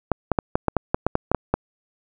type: clicks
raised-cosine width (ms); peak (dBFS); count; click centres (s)
1; -4; 12; 0.117 / 0.317 / 0.388 / 0.555 / 0.683 / 0.767 / 0.945 / 1.066 / 1.154 / 1.316 / 1.347 / 1.54
effects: none